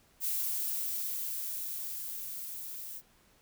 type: noise with level ramp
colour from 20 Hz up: violet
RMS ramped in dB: -32 to -43 dBFS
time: 0.2-3.02 s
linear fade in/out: 50 ms
effects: pink hiss -65 dBFS RMS until 3.41 s